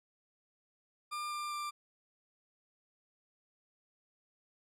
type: tone with pitch steps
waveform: 40% pulse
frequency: 1200 / 1192.4 / 1184.8 Hz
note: D6 / D6 / D6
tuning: +37 / +26 / +15 cents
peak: -36 dBFS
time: 1.11-1.71 s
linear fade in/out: 20 ms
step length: 200 ms
effects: low-pass 12000 Hz 12 dB/octave